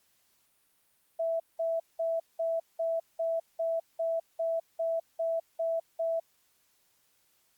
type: tone bursts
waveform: sine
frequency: 659.3 Hz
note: E5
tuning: in tune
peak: -27 dBFS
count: 13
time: 1.19-6.2 s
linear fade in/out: 10 ms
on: 210 ms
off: 190 ms
effects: white hiss -70 dBFS RMS until 7.57 s + Opus 48 kbps